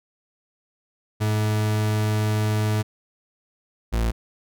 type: tone pair in turn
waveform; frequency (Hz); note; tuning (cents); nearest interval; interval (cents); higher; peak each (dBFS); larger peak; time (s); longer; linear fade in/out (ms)
40% pulse; 107 / 56.47; A2 / A1; -48 / +46; major seventh; 1106; first; -19; neither; 1.2-2.83 / 3.92-4.12; first; 20
effects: none